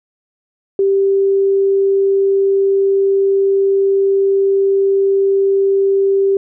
sine tone, 392 Hz, G4, in tune, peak -10 dBFS, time 0.79-6.37 s, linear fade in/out 2 ms, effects none

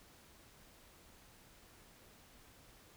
silence, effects pink hiss -62 dBFS RMS until 2.96 s

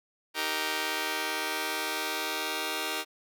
5% pulse chord, Eb major, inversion none, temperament just, 311.1 / 388.9 / 466.7 Hz, Eb4 / G4 / Bb4, 0 / -14 / +2 cents, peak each -23 dBFS, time 0.34-3.05 s, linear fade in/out 50 ms, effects none

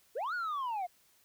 sine linear two-way sweep, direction up then down, 399.9 to 1482 to 686 Hz, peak -30 dBFS, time 0.15-0.87 s, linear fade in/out 20 ms, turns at 0.34 s, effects tanh soft clip ceiling -32 dBFS + white hiss -67 dBFS RMS until 1.24 s

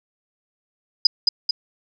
sine tone with echo, 4978 Hz, D#8, in tune, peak -8 dBFS, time 1.05-1.07 s, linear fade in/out 5 ms, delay 220 ms, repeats 2, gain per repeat -4 dB, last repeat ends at 1.51 s, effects none

